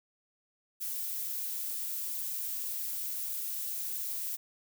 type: noise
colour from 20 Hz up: violet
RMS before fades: -36 dBFS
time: 0.8-4.37 s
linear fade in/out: 20 ms
effects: none